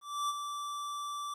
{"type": "tone with ADSR envelope", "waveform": "square", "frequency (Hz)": 1165, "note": "D6", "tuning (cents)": -14, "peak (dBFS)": -30, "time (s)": [0.01, 1.34], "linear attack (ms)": 280, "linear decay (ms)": 33, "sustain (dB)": -7, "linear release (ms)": 5, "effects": ["low-pass 11000 Hz 12 dB/octave", "12-bit"]}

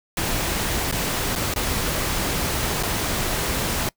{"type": "noise with dropouts", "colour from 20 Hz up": "pink", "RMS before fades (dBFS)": -24, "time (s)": [0.17, 3.89], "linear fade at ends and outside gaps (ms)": 2, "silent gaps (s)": [[0.914, 0.924], [1.354, 1.359], [1.539, 1.56], [2.828, 2.833]], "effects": ["noise-tail reverb RT60 0.1 s tail -23 dB re dry"]}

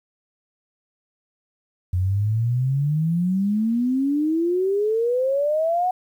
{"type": "exponential sweep", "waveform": "sine", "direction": "up", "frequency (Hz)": [88.4, 746], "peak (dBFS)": -18, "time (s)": [1.93, 5.91], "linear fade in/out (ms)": 5, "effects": ["9-bit"]}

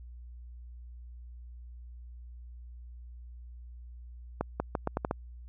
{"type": "accelerating click train", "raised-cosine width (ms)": 1, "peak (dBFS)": -15, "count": 7, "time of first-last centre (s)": [4.41, 5.111], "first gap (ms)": 190, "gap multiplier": 0.8, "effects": ["added 60 Hz sine -44 dBFS peak until 5.48 s"]}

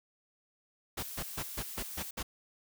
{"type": "noise bursts", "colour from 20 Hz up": "pink", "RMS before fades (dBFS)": -37, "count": 7, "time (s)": [0.97, 2.23], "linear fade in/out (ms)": 10, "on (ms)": 60, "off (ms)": 140}
{"type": "noise", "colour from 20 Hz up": "blue", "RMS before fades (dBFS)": -43, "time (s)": [0.99, 2.11], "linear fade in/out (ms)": 5}
{"effects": []}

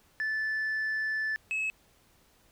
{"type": "tone pair in turn", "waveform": "sine", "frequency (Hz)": [1749, 2584], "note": ["A6", "E7"], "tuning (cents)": [-11, -35], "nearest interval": "perfect fifth", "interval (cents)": 676, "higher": "second", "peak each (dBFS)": -26, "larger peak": "neither", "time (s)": [[0.2, 1.36], [1.51, 1.7]], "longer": "first", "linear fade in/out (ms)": 0, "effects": ["tanh soft clip ceiling -27 dBFS", "pink hiss -64 dBFS RMS until 2.51 s"]}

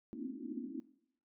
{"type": "band-pass noise", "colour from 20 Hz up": "white", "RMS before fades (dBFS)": -43, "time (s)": [0.13, 0.8], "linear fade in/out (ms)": 0, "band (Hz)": [220, 330], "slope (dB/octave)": 96, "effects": ["noise-tail reverb RT60 0.7 s tail -17 dB re dry"]}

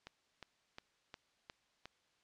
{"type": "click train", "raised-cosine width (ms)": 0.2, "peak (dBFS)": -30, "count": 6, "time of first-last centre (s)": [0.07, 1.856], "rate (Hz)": 2.8, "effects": ["white hiss -75 dBFS RMS until 2.23 s", "low-pass 5000 Hz 12 dB/octave"]}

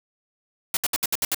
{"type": "noise bursts", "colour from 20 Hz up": "white", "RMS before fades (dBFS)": -23, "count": 7, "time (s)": [0.74, 1.346], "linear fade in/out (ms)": 2, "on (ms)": 30, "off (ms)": 66, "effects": []}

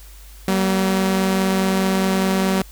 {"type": "tone pair together", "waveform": "sawtooth", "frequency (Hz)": [190.4, 235.2], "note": ["F#3", "A#3"], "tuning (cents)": [50, 16], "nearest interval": "major third", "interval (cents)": 366, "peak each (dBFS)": [-13, -21], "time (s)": [0.48, 2.62], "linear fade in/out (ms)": 2, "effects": ["added 50 Hz sine -39 dBFS peak until 2.71 s", "white hiss -47 dBFS RMS until 2.71 s"]}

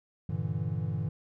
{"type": "chord", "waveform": "triangle", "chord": "E half-diminished seventh", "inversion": "first", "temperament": "equal", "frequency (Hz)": [98, 116.54, 146.83, 164.81], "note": ["G2", "Bb2", "D3", "E3"], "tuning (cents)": [0, 0, 0, 0], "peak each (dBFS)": -33, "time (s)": [0.29, 1.09], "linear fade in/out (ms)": 5, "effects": []}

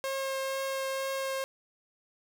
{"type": "tone with vibrato", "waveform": "sawtooth", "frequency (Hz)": 537, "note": "C5", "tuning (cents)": 45, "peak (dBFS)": -27, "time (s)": [0.04, 1.44], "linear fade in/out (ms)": 0, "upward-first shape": "triangle", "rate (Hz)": 2.1, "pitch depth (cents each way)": 10, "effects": []}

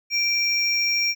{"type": "tone pair together", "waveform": "triangle", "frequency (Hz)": [2351, 5581], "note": ["D7", "F8"], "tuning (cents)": [1, -2], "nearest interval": "octave + minor third", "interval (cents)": 1497, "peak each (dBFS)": -21, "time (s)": [0.1, 1.15], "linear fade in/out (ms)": 50, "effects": []}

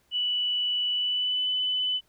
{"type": "tone with pitch glide", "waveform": "sine", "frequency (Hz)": [2960, 3005], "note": ["F#7", "F#7"], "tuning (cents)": [0, 26], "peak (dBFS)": -24, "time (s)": [0.11, 2.01], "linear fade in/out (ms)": 50, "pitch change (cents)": 26, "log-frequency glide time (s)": [0.92, 1.47], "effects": ["pink hiss -67 dBFS RMS until 2.08 s"]}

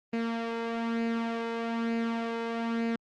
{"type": "tone with flanger", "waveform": "sawtooth", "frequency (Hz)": 230.2, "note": "A#3", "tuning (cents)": -22, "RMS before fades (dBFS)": -31, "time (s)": [0.13, 2.96], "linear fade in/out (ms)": 5, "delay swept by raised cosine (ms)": [0.43, 2.03], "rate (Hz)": 1.1, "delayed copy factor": 0.5, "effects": ["low-pass 3000 Hz 12 dB/octave", "Opus 24 kbps"]}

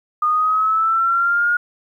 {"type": "linear sweep", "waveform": "sine", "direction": "up", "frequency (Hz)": [1219, 1436], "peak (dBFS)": -14, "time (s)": [0.22, 1.57], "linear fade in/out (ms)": 5, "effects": ["9-bit"]}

